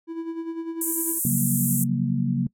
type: tone with tremolo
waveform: triangle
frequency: 329.6 Hz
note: E4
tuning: in tune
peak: -24 dBFS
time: 0.07-1.2 s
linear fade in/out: 50 ms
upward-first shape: sine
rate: 10 Hz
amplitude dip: 60%
type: band-pass noise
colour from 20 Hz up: white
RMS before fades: -27 dBFS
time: 0.81-1.84 s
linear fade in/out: 5 ms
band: 7600 to 14000 Hz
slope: 48 dB/octave
type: chord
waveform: sine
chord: Gb major seventh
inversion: second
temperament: equal with one note detuned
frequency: 135.74 / 174.61 / 185 / 233.1 Hz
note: Db3 / F3 / Gb3 / Bb3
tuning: -36 / 0 / 0 / 0 cents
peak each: -25 / -30 / -27 / -25 dBFS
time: 1.25-2.47 s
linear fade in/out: 2 ms
effects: noise-tail reverb RT60 0.1 s tail -23 dB re dry